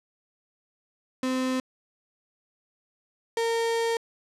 35% pulse tone pair in turn, 258 / 459.7 Hz, C4 / A#4, -24 / -24 cents, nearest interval minor seventh, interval 1000 cents, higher second, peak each -23 / -22 dBFS, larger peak second, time 1.23-1.6 / 3.37-3.97 s, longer second, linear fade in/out 2 ms, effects low-pass 9000 Hz 12 dB/octave

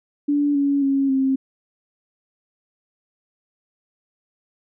sine tone with pitch steps, 289.3 / 281.6 / 274 / 266.7 Hz, D4 / C#4 / C#4 / C4, -26 / +27 / -20 / +33 cents, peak -16 dBFS, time 0.28-1.36 s, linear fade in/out 10 ms, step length 270 ms, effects none

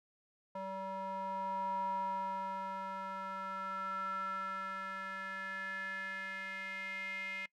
square tone with band-pass filter sweep, 191.8 Hz, G3, 37 cents flat, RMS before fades -40 dBFS, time 0.55-7.46 s, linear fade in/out 5 ms, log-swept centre 790 to 2200 Hz, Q 7, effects noise-tail reverb RT60 0.1 s tail -22 dB re dry

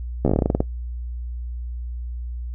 slowing click train, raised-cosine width 2 ms, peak -5 dBFS, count 13, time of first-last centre 0.25-0.605 s, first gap 13 ms, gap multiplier 1.14, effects noise-tail reverb RT60 0.1 s tail -20 dB re dry + added 60 Hz sine -27 dBFS peak until 2.54 s

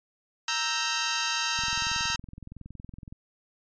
10% pulse chord, E diminished, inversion second, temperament equal, 932.3 / 1318.5 / 1568 Hz, Bb5 / E6 / G6, 0 / 0 / 0 cents, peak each -22 dBFS, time 0.48-2.16 s, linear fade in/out 2 ms
click train, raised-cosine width 5 ms, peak -30 dBFS, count 34, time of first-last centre 1.59-3.125 s, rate 21.5 Hz
effects resampled to 16000 Hz

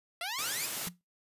10% pulse exponential sweep, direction up, 658 to 2574 Hz, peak -26 dBFS, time 0.21-0.66 s, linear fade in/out 2 ms
white high-pass noise, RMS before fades -36 dBFS, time 0.38-0.89 s, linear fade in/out 10 ms, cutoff 110 Hz, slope 96 dB/octave
sine tone with exponential decay, 177.5 Hz, F3, 28 cents sharp, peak -35 dBFS, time 0.87-1.01 s, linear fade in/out 0 ms, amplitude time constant 29 ms
effects noise-tail reverb RT60 0.2 s tail -21 dB re dry + resampled to 32000 Hz

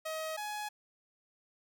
sawtooth tone pair in turn, 633 / 840.1 Hz, D#5 / G#5, +30 / +20 cents, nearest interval perfect fourth, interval 490 cents, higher second, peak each -32 / -33 dBFS, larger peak first, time 0.05-0.37 / 0.37-0.69 s, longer neither, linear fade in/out 10 ms, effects none

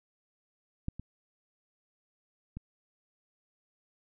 clicks, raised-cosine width 5 ms, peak -20 / -28 / -27 dBFS, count 3, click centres 0.884 / 0.996 / 2.57 s, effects none

